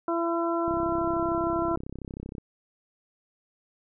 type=harmonic tone; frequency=336.8 Hz; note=E4; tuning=37 cents sharp; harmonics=1 / 2 / 3 / 4; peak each=-27 / -30 / -32 / -33 dBFS; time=0.08-1.76 s; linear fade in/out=2 ms
type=click train; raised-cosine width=3 ms; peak=-24 dBFS; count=57; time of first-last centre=0.68-2.382 s; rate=32.9 Hz
effects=none